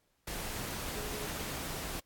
sine tone in noise, 420 Hz, G#4, 19 cents sharp, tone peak -44 dBFS, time 0.95-1.27 s, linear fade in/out 5 ms, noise pink, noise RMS -39 dBFS, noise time 0.27-2 s, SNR -8 dB, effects pink hiss -75 dBFS RMS until 2.05 s + AAC 64 kbps

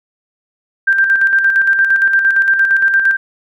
sine tone with tremolo, 1578 Hz, G6, 11 cents sharp, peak -7 dBFS, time 0.87-3.17 s, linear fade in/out 10 ms, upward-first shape square, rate 8.7 Hz, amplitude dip 45%, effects none

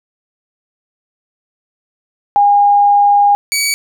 sine / 15% pulse tone pair in turn, 814 / 2268 Hz, G#5 / C#7, -35 / +39 cents, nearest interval octave + tritone, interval 1774 cents, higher second, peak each -6 dBFS, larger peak neither, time 2.36-3.35 / 3.52-3.74 s, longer first, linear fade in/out 0 ms, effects none

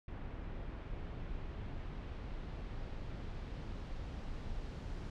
brown noise with low-pass filter sweep, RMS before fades -43 dBFS, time 0.08-5.1 s, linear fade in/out 2 ms, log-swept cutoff 2500 to 5500 Hz, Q 0.94, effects none

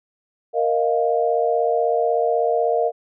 sine chord, Bb suspended fourth, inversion none, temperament equal, 466.2 / 622.3 / 698.5 Hz, Bb4 / Eb5 / F5, 0 / 0 / 0 cents, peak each -20 / -22 / -21 dBFS, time 0.53-2.92 s, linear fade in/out 50 ms, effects none

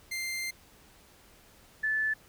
sawtooth / sine tone pair in turn, 2093 / 1743.3 Hz, C7 / A6, 0 / -17 cents, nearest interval minor third, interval 317 cents, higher first, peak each -29 / -26 dBFS, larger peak second, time 0.11-0.51 / 1.83-2.14 s, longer first, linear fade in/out 10 ms, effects pink hiss -58 dBFS RMS until 2.28 s

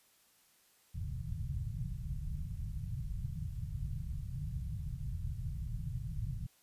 white low-pass noise, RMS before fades -39 dBFS, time 0.94-6.47 s, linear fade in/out 10 ms, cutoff 150 Hz, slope 48 dB/octave, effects white hiss -68 dBFS RMS until 6.62 s + resampled to 32000 Hz

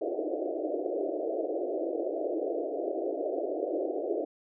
pink band-pass noise, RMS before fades -32 dBFS, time 0.01-4.25 s, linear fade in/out 5 ms, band 300 to 690 Hz, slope 96 dB/octave, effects none

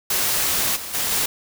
white noise with level steps, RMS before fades -21 / -32 / -23 / -21 dBFS, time 0.1-1.26 s, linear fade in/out 5 ms, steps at 0.75 / 0.93 / 1.1 s, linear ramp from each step 20 ms, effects none

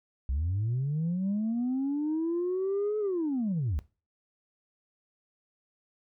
sine linear two-way sweep, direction up then down, 61.8 to 430 to 61.8 Hz, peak -25 dBFS, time 0.29-3.79 s, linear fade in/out 0 ms, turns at 2.99 s, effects noise-tail reverb RT60 0.3 s tail -19 dB re dry + tanh soft clip ceiling -24 dBFS

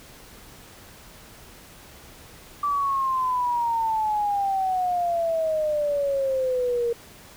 sine exponential sweep, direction down, 1167 to 466.2 Hz, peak -21 dBFS, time 2.63-6.93 s, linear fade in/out 5 ms, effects pink hiss -47 dBFS RMS until 7.36 s

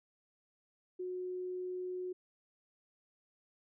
sine tone, 365 Hz, F#4, 24 cents flat, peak -37 dBFS, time 0.99-2.13 s, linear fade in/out 10 ms, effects none

